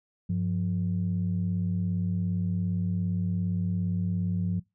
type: tone pair together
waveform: sine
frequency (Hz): 99 / 176.4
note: G2 / F3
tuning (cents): +18 / +18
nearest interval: minor seventh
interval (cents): 1000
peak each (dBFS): -28 / -26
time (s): 0.29-4.6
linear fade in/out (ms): 10
effects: noise-tail reverb RT60 0.2 s tail -23 dB re dry + tanh soft clip ceiling -19 dBFS